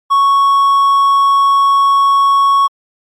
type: tone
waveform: triangle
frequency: 1108.7 Hz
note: C#6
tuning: in tune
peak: -5 dBFS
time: 0.1-2.68 s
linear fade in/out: 20 ms
effects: MP3 64 kbps